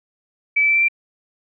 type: tone with pitch steps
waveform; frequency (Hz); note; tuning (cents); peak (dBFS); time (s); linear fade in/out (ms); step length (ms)
sine; 2300 / 2315 / 2329 / 2344 / 2359; D7 / D7 / D7 / D7 / D7; -37 / -25 / -15 / -4 / +7; -13; 0.56-0.885; 10; 65
effects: none